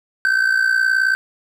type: tone with amplitude modulation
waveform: triangle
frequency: 1544 Hz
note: G6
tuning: 27 cents flat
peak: -9 dBFS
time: 0.25-1.15 s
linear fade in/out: 0 ms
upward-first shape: sine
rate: 58.9 Hz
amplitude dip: 70%
effects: none